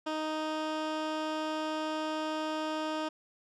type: tone with low-pass filter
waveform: 15% pulse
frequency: 311.1 Hz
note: D#4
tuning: in tune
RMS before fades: -34 dBFS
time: 0.06-3.09 s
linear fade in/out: 10 ms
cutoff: 4900 Hz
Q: 0.74
effects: none